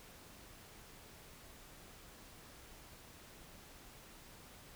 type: silence
effects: pink hiss -57 dBFS RMS until 4.75 s